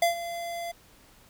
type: tone with ADSR envelope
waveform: square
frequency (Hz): 685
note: F5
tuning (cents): -34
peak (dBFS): -19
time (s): 0.02-0.72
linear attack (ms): 4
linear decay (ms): 120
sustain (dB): -14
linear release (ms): 12
effects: pink hiss -57 dBFS RMS until 1.29 s